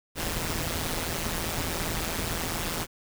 pink noise with amplitude modulation, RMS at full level -27 dBFS, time 0.15-2.87 s, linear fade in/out 50 ms, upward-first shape sine, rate 165 Hz, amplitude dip 80%, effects none

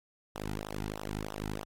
sawtooth tone with flanger, 51.91 Hz, G#1, in tune, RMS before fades -38 dBFS, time 0.35-1.65 s, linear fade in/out 5 ms, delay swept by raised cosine 0.43 to 1.83 ms, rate 3.1 Hz, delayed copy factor -1, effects MP3 64 kbps

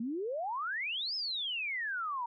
sine exponential two-way sweep, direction up then down, 218 to 5290 to 924 Hz, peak -33 dBFS, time 0-2.26 s, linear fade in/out 5 ms, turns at 1.15 s, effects none

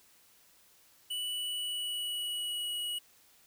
square tone with pitch glide, 2960 to 2914 Hz, F#7 to F#7, 0 to -27 cents, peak -34 dBFS, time 1.1-2.99 s, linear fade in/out 10 ms, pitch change -27 cents, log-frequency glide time 1.32-2.75 s, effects white hiss -63 dBFS RMS until 3.46 s

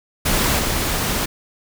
pink noise with level steps, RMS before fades -18 / -21 dBFS, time 0.25-1.26 s, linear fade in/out 10 ms, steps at 0.58 s, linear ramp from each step 20 ms, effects none

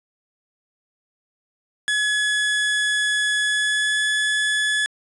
30% pulse tone with pitch glide, 1696 to 1709.8 Hz, G#6 to G#6, +36 to +50 cents, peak -16 dBFS, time 1.88-4.86 s, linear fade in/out 0 ms, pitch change +14 cents, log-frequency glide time 3.41-4.01 s, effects resampled to 24000 Hz

